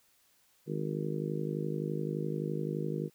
harmonic tone, 51.7 Hz, G#1, 7 cents flat, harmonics 3 / 4 / 5 / 6 / 7 / 8 / 9, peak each -35 / -40 / -43 / -42 / -39 / -42 / -41 dBFS, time 0.66-3.1 s, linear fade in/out 50 ms, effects white hiss -68 dBFS RMS until 3.14 s

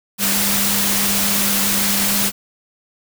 sine tone in noise, 200 Hz, G3, 35 cents sharp, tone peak -24 dBFS, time 0.18-2.32 s, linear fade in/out 50 ms, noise white, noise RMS -18 dBFS, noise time 0.18-2.32 s, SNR -9 dB, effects none

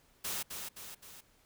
white noise with echo, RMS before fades -37 dBFS, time 0.24-0.43 s, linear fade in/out 10 ms, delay 260 ms, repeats 3, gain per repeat -5 dB, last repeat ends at 1.21 s, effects pink hiss -67 dBFS RMS until 1.45 s

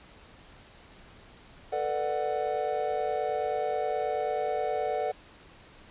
triangle chord, B minor seventh, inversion third, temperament just, 444.5 / 493.9 / 592.7 / 740.8 Hz, A4 / B4 / D5 / F#5, +18 / 0 / +16 / +2 cents, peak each -31 / -33 / -31 / -29 dBFS, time 1.72-5.12 s, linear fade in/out 10 ms, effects pink hiss -53 dBFS RMS until 5.9 s + resampled to 8000 Hz

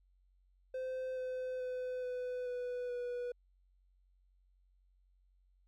triangle tone with pitch steps, 516 / 510.4 / 504.8 / 499.3 / 493.8 / 488.4 Hz, C5 / C5 / B4 / B4 / B4 / B4, -24 / -43 / +38 / +19 / 0 / -19 cents, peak -35 dBFS, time 0.74-3.32 s, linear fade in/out 5 ms, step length 430 ms, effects added 46 Hz sine -67 dBFS peak until 5.67 s

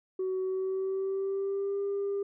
sine tone with pitch glide, 374.9 to 399.5 Hz, F#4 to G4, +23 to +33 cents, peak -27 dBFS, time 0.19-2.23 s, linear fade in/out 5 ms, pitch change +110 cents, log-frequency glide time 0.41-1.81 s, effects tanh soft clip ceiling -26 dBFS

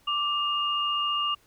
sine tone pair together, 1174.7 / 2830 Hz, D6 / F7, 0 / +22 cents, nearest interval octave + minor third, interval 1522 cents, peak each -27 dBFS, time 0.07-1.35 s, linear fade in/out 10 ms, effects pink hiss -62 dBFS RMS until 1.46 s

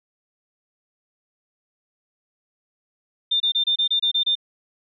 sine tone bursts, 3602 Hz, A7, 40 cents sharp, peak -17 dBFS, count 9, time 3.31-4.354 s, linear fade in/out 10 ms, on 92 ms, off 27 ms, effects none

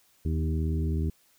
harmonic tone with a mistuned harmonic, 79.1 Hz, D#2, 29 cents sharp, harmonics 1 / 2 / 3 / 4 / 5, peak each -26 / -32 / -36 / -38 / -40 dBFS, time 0.25-1.1 s, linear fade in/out 5 ms, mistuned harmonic 3, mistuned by +19 cents, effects white hiss -64 dBFS RMS until 1.38 s

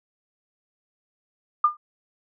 sine tone with exponential decay, 1205 Hz, D6, 44 cents sharp, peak -11 dBFS, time 1.64-1.77 s, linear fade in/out 5 ms, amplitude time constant 28 ms, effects none

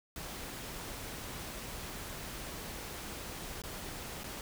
pink noise with dropouts, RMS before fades -43 dBFS, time 0.16-4.41 s, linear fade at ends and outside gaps 1 ms, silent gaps 3.619-3.637 / 4.235-4.241 s, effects none

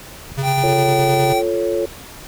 click train, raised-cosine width 5 ms, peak -22 dBFS, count 4, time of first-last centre 0.32-1.33 s, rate 2.97 Hz
square tone with tremolo, 136.1 Hz, C#3, 31 cents flat, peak -18 dBFS, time 0.37-1.34 s, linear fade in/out 20 ms, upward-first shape square, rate 9.7 Hz, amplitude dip 35%
square tone with pitch glide, 784 to 774.5 Hz, G5 to G5, 0 to -21 cents, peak -18 dBFS, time 0.42-1.43 s, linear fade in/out 50 ms, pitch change -21 cents, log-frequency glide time 0.65-0.93 s
sine chord, F augmented, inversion none, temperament equal, 349.2 / 440 / 554.4 Hz, F4 / A4 / C#5, 0 / 0 / 0 cents, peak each -21 dBFS, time 0.63-1.86 s, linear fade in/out 10 ms
effects pink hiss -37 dBFS RMS until 2.27 s

